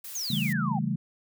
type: noise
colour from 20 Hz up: blue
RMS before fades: -40 dBFS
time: 0.04-0.53 s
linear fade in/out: 5 ms
type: exponential sweep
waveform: sine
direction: down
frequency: 6830 to 740 Hz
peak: -30 dBFS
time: 0.15-0.79 s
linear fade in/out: 5 ms
type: chord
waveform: sine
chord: A dominant seventh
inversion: first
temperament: equal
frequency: 138.59 / 164.81 / 196 / 220 Hz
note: C#3 / E3 / G3 / A3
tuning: 0 / 0 / 0 / 0 cents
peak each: -31 dBFS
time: 0.3-0.96 s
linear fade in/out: 5 ms
effects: none